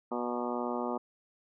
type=harmonic tone with a mistuned harmonic; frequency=121.7 Hz; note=B2; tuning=25 cents flat; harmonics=2 / 3 / 4 / 5 / 6 / 7 / 8 / 9 / 10; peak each=-36 / -38 / -39 / -40 / -41 / -41 / -42 / -43 / -43 dBFS; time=0.11-0.98 s; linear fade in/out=10 ms; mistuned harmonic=8; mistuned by=-49 cents; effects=none